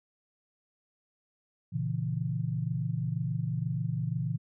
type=chord; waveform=sine; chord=A# diminished; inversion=none; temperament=equal; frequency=116.54 / 138.59 / 164.81 Hz; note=A#2 / C#3 / E3; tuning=0 / 0 / 0 cents; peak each=-33 dBFS; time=1.72-4.38 s; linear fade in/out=20 ms; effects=none